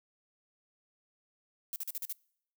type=noise bursts; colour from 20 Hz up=violet; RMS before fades=-37 dBFS; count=6; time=1.73-2.125 s; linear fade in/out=0 ms; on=30 ms; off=43 ms; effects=noise-tail reverb RT60 0.7 s tail -26 dB re dry